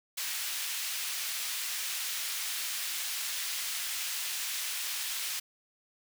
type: high-pass noise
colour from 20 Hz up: pink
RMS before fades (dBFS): -35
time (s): 0.17-5.4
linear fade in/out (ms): 10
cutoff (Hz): 2400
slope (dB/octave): 12
effects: none